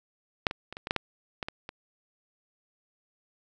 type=clicks; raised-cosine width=0.3 ms; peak=-6 / -18 / -23 / -23 / -18 / -9 / -10 / -16 / -18 / -22 dBFS; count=10; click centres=0.468 / 0.511 / 0.726 / 0.769 / 0.871 / 0.909 / 0.963 / 1.428 / 1.485 / 1.691 s; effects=none